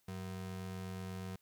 square ring-modulated tone, 142.2 Hz, C#3, 45 cents sharp, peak -39 dBFS, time 0.08-1.36 s, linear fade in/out 5 ms, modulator 44.1 Hz, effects white hiss -75 dBFS RMS until 1.41 s

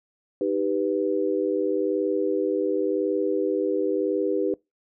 sine chord, Eb augmented, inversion none, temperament equal, 311.1 / 392 / 493.9 Hz, Eb4 / G4 / B4, 0 / 0 / 0 cents, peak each -27 / -25 / -26 dBFS, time 0.41-4.54 s, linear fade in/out 2 ms, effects noise-tail reverb RT60 0.2 s tail -24 dB re dry

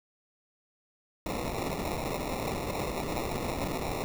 violet noise with sample-and-hold, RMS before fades -33 dBFS, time 1.26-4.04 s, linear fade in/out 0 ms, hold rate 1575 Hz, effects none

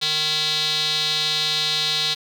square tone with band-pass filter, 153.2 Hz, D#3, 27 cents flat, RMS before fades -22 dBFS, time 0.01-2.15 s, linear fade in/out 20 ms, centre 3900 Hz, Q 5.5, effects 7-bit

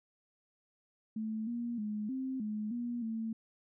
sine tone with pitch steps, 218.9 / 237.1 / 211.1 / 262.3 / 212.7 / 239.6 / 224 Hz, A3 / A#3 / G#3 / C4 / G#3 / A#3 / A3, -9 / +30 / +29 / +4 / +42 / +48 / +31 cents, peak -34 dBFS, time 1.16-3.33 s, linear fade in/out 5 ms, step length 310 ms, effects none

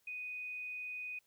sine tone, 2489 Hz, D#7, in tune, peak -40 dBFS, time 0.07-1.19 s, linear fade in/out 5 ms, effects white hiss -75 dBFS RMS until 1.26 s

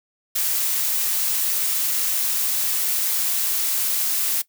blue noise, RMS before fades -22 dBFS, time 0.35-4.42 s, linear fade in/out 10 ms, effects noise-tail reverb RT60 0.1 s tail -18 dB re dry

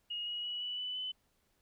sine tone with pitch steps, 2873 / 2901 / 2930 / 2959 / 2988 / 3018 Hz, F7 / F#7 / F#7 / F#7 / F#7 / F#7, +48 / -35 / -18 / -1 / +16 / +34 cents, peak -36 dBFS, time 0.1-1.12 s, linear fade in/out 10 ms, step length 170 ms, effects pink hiss -75 dBFS RMS until 1.61 s

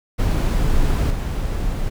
brown noise with level steps, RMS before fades -17 / -22 dBFS, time 0.18-1.9 s, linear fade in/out 20 ms, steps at 1.1 s, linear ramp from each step 10 ms, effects none

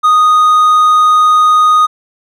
triangle tone, 1241 Hz, D#6, 5 cents flat, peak -3 dBFS, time 0.03-1.87 s, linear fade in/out 20 ms, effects none

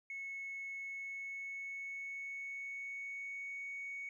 sine tone with pitch glide, 2196 to 2229 Hz, C#7 to C#7, -17 to +9 cents, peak -40 dBFS, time 0.1-4.09 s, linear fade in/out 2 ms, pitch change +26 cents, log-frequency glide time 0.77-3.65 s, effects tanh soft clip ceiling -38 dBFS + 13-bit

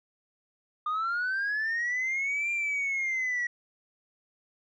sine linear two-way sweep, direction up then down, 1208 to 2389 to 1916 Hz, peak -25 dBFS, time 0.86-3.47 s, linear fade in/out 5 ms, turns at 2.51 s, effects tanh soft clip ceiling -25 dBFS

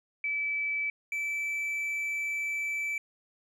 sine / triangle tone pair in turn, 2306 / 2317 Hz, D7 / D7, -32 / -24 cents, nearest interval unison, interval 8 cents, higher second, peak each -28 / -28 dBFS, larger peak neither, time 0.24-0.9 / 1.12-2.98 s, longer second, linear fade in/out 2 ms, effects none

